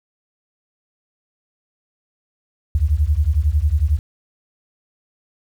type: beating tone pair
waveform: sine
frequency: 69.5 / 80.5 Hz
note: C#2 / E2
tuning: +5 / -41 cents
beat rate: 11 Hz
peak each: -17 dBFS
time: 2.75-3.99 s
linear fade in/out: 0 ms
effects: 8-bit